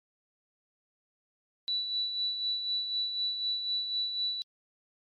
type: tone with tremolo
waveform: sine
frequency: 3951 Hz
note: B7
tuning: in tune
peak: -27 dBFS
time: 1.68-4.42 s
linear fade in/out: 0 ms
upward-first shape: sine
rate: 4 Hz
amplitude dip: 50%
effects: MP3 64 kbps